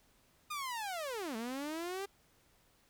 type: linear two-way sweep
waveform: sawtooth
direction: down then up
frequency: 1238 to 216.1 to 402.7 Hz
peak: -34 dBFS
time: 0.5-2.06 s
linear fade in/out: 10 ms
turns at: 1.36 s
effects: pink hiss -69 dBFS RMS until 2.89 s